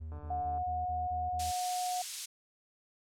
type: tone bursts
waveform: triangle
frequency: 79.1 Hz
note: D#2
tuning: 29 cents sharp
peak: -37 dBFS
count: 7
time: 0-1.52 s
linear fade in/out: 20 ms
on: 200 ms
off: 20 ms
type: click train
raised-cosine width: 1 ms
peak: -38 dBFS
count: 69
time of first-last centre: 0.12-0.579 s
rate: 148 Hz
type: tone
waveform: sine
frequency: 726 Hz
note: F#5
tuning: 33 cents flat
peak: -32 dBFS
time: 0.3-2.02 s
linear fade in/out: 5 ms
type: high-pass noise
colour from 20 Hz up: pink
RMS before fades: -39 dBFS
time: 1.39-2.26 s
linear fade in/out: 10 ms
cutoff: 4700 Hz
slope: 12 dB/octave
effects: low-pass 10000 Hz 12 dB/octave